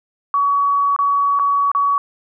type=tone with dropouts; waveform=sine; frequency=1130 Hz; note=C#6; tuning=33 cents sharp; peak=-13 dBFS; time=0.34-1.98 s; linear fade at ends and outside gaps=1 ms; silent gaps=0.963-0.989 / 1.39-1.396 / 1.716-1.749 s; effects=none